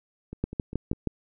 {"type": "two click trains", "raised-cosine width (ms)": 3, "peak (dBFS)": [-24, -13], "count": [4, 5], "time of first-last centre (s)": [[0.33, 0.931], [0.44, 1.073]], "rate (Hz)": [4.99, 6.32], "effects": []}